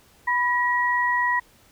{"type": "tone pair together", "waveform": "sine", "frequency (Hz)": [987.8, 1908.3], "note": ["B5", "A#6"], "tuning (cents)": [0, 40], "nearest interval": "major seventh", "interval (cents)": 1140, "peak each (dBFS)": [-22, -22], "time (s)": [0.27, 1.4], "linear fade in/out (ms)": 10, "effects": ["pink hiss -56 dBFS RMS until 1.71 s"]}